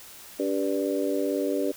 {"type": "harmonic tone with a mistuned harmonic", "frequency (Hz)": 98, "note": "G2", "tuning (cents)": 0, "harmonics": [3, 4, 5, 6], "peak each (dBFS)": [-28, -29, -30, -31], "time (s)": [0.39, 1.72], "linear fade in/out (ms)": 10, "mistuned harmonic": 3, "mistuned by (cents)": -37, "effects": ["white hiss -46 dBFS RMS until 1.76 s"]}